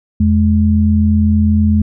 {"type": "tone pair together", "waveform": "sine", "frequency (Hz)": [83.8, 212], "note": ["E2", "G#3"], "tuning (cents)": [29, 36], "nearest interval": "octave + major third", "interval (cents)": 1607, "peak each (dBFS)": -11, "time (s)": [0.2, 1.82], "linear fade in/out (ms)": 5, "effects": []}